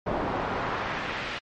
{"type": "noise with band-pass filter sweep", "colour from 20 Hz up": "brown", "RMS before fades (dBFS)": -30, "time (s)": [0.06, 1.39], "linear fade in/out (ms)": 10, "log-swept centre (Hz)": [720, 2600], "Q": 1, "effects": ["low-pass 5000 Hz 12 dB/octave", "MP3 48 kbps"]}